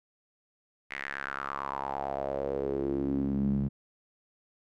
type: tone with band-pass filter sweep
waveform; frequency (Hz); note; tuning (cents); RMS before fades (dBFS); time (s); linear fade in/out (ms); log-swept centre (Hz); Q
sawtooth; 68.9; C#2; -10; -32; 0.9-3.69; 20; 2100 to 170; 4.9
effects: none